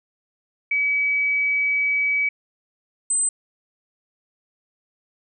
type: tone pair in turn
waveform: sine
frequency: 2280 / 8125 Hz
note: C#7 / B8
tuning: +48 / +48 cents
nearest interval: octave + minor seventh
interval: 2200 cents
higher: second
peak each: -18 dBFS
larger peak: neither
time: 0.71-2.29 / 3.1-3.29 s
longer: first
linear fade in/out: 5 ms
effects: none